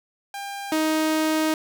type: tone pair in turn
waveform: sawtooth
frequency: 799 / 313.4 Hz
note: G5 / D#4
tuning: +33 / +13 cents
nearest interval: octave + major third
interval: 1620 cents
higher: first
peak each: -27 / -16 dBFS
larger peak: second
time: 0.34-0.72 / 0.72-1.54 s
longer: second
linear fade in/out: 2 ms
effects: none